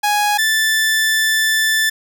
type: tone pair in turn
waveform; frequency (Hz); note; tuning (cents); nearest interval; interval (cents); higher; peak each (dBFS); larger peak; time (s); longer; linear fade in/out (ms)
sawtooth; 830.6 / 1760; G#5 / A6; 0 / 0; octave + minor second; 1300; second; -10 / -10; neither; 0.03-0.38 / 0.38-1.9; second; 10
effects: none